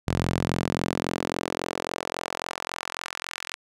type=tone with high-pass filter sweep; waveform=sawtooth; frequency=43.65 Hz; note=F1; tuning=in tune; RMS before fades=-30 dBFS; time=0.07-3.55 s; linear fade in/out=10 ms; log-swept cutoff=100 to 1900 Hz; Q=1.1; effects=low-pass 10000 Hz 12 dB/octave